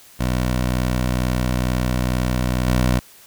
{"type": "tone with level steps", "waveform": "15% pulse", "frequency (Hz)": 62.2, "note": "B1", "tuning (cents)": 13, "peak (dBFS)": [-12, -9], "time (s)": [0.19, 3], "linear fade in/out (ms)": 20, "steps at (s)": 2.67, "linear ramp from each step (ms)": 2, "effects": ["white hiss -47 dBFS RMS until 3.26 s"]}